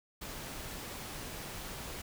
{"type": "noise", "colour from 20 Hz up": "pink", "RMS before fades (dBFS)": -43, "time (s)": [0.21, 2.02], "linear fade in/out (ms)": 10, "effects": []}